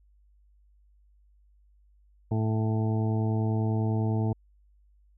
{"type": "harmonic tone", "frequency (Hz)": 110, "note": "A2", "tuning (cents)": 0, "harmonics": [1, 2, 3, 4, 6, 7, 8], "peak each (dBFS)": [-25, -31, -35, -37, -41, -42, -43], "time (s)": [2.31, 4.33], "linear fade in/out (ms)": 5, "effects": ["added 50 Hz sine -58 dBFS peak until 5.17 s"]}